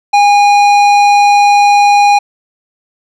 sine tone with tanh clipping, 817 Hz, G#5, 29 cents flat, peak -6 dBFS, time 0.13-2.19 s, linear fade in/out 10 ms, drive 14 dB, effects none

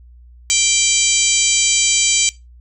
harmonic tone with a mistuned harmonic, 784 Hz, G5, in tune, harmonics 3 / 4 / 5 / 6 / 7 / 8 / 9 / 10, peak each -22 / -21 / -25 / -23 / -24 / -21 / -19 / -19 dBFS, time 0.5-2.29 s, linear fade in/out 0 ms, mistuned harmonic 7, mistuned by +64 cents, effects noise-tail reverb RT60 0.2 s tail -18 dB re dry + added 60 Hz sine -40 dBFS peak until 2.6 s

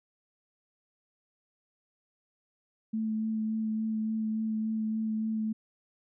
sine tone with vibrato, 219.2 Hz, A3, 6 cents flat, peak -28 dBFS, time 2.93-5.53 s, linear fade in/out 10 ms, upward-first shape sine, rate 3.5 Hz, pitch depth 13 cents each way, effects none

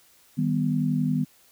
sine chord, Eb augmented, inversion none, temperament equal, 155.56 / 196 / 246.9 Hz, Eb3 / G3 / B3, 0 / 0 / 0 cents, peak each -25 / -28 / -25 dBFS, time 0.37-1.25 s, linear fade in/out 20 ms, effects white hiss -58 dBFS RMS until 1.51 s

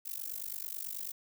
violet noise with amplitude modulation, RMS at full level -36 dBFS, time 0.05-1.12 s, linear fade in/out 10 ms, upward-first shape sine, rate 49.2 Hz, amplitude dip 100%, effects none

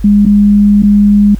sine tone with dropouts, 205.2 Hz, G#3, 21 cents flat, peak -3 dBFS, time 0.04-1.35 s, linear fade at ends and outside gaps 5 ms, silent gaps 0.254-0.262 / 0.823-0.832 s, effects added 50 Hz sine -18 dBFS peak until 1.39 s + pink hiss -41 dBFS RMS until 1.39 s

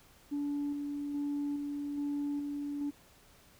sine tone with tremolo, 288 Hz, D4, 34 cents flat, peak -30 dBFS, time 0.31-2.91 s, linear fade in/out 20 ms, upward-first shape square, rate 1.2 Hz, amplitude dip 35%, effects tanh soft clip ceiling -29 dBFS + pink hiss -61 dBFS RMS until 3.59 s

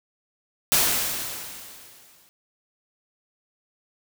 white noise with exponential decay, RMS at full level -18 dBFS, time 0.72-2.29 s, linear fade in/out 0 ms, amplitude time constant 340 ms, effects none

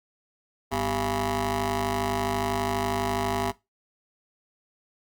15% pulse ring-modulated tone, 146.83 Hz, D3, in tune, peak -16 dBFS, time 0.71-3.52 s, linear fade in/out 20 ms, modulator 540 Hz, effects noise-tail reverb RT60 0.2 s tail -17 dB re dry + Opus 48 kbps

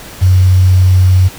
sine tone with quantisation, 92.5 Hz, F#2, in tune, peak -4 dBFS, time 0.21-1.29 s, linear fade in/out 20 ms, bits 5, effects pink hiss -31 dBFS RMS until 1.38 s

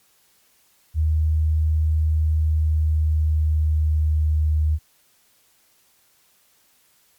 sine tone with pitch glide, 78.1 to 76.94 Hz, D#2 to D#2, +7 to -19 cents, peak -16 dBFS, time 0.94-4.79 s, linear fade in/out 50 ms, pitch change -26 cents, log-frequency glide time 2.23-4.32 s, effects white hiss -60 dBFS RMS until 7.18 s + MP3 96 kbps

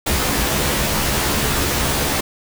pink noise with comb filter, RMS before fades -19 dBFS, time 0.06-2.21 s, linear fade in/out 10 ms, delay 14 ms, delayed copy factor +0.85, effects none

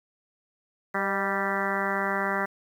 harmonic tone with a mistuned harmonic, 196 Hz, G3, in tune, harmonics 1 / 2 / 3 / 4 / 5 / 6 / 7 / 8 / 9 / 10, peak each -34 / -34 / -34 / -34 / -34 / -34 / -34 / -34 / -34 / -34 dBFS, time 0.94-2.46 s, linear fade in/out 10 ms, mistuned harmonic 3, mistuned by +40 cents, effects 9-bit

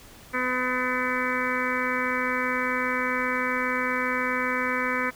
harmonic tone, 252.5 Hz, B3, 39 cents sharp, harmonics 1 / 2 / 4 / 5 / 6 / 7 / 8 / 9, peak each -32 / -32 / -32 / -32 / -32 / -32 / -32 / -32 dBFS, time 0.33-5.11 s, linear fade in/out 20 ms, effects pink hiss -49 dBFS RMS until 5.15 s

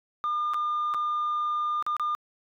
sine tone with dropouts, 1207 Hz, D6, 47 cents sharp, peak -23 dBFS, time 0.24-2.15 s, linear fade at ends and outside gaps 0 ms, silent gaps 0.536-0.543 / 0.939-0.945 / 1.825-1.865 / 1.966-1.997 s, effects tanh soft clip ceiling -23 dBFS

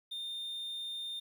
triangle tone, 3628 Hz, A#7, 48 cents flat, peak -36 dBFS, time 0.11-1.2 s, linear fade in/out 10 ms, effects 11-bit

